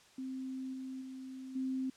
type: tone with level steps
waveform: sine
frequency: 261.6 Hz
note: C4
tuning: in tune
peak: -38 / -40 / -43 / -33 dBFS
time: 0.18-1.9 s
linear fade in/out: 5 ms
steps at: 0.73 / 1.01 / 1.55 s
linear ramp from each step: 10 ms
effects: white hiss -62 dBFS RMS until 1.96 s + low-pass 7000 Hz 12 dB/octave